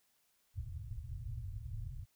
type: low-pass noise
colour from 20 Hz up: white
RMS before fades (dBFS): -43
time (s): 0.54-2.06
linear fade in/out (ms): 50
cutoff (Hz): 130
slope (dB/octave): 96
effects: white hiss -75 dBFS RMS until 2.15 s